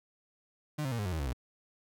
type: tone with pitch steps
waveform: 35% pulse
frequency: 151 / 132.98 / 117.11 / 103.14 / 90.83 / 79.99 / 70.44 / 62.04 Hz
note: D3 / C3 / A#2 / G#2 / F#2 / D#2 / C#2 / B1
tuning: +48 / +28 / +8 / -11 / -32 / +48 / +28 / +9 cents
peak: -30 dBFS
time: 0.78-1.332 s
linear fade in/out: 10 ms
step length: 69 ms
effects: none